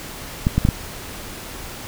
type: clicks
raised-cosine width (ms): 5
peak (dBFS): -3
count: 4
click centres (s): 0.469 / 0.58 / 0.651 / 0.688
effects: pink hiss -34 dBFS RMS until 1.87 s